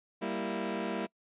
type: chord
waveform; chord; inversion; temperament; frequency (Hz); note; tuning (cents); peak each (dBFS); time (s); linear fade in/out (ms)
20% pulse; E diminished; first; equal; 196 / 233.1 / 329.6; G3 / Bb3 / E4; 0 / 0 / 0; -32; 0.21-1.07; 20
effects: noise-tail reverb RT60 0.1 s tail -25 dB re dry + resampled to 8000 Hz